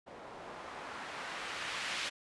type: noise with low-pass filter sweep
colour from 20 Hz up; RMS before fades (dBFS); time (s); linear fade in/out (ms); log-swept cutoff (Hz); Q
blue; -42; 0.06-2.1; 20; 580 to 2900; 0.93
effects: resampled to 24000 Hz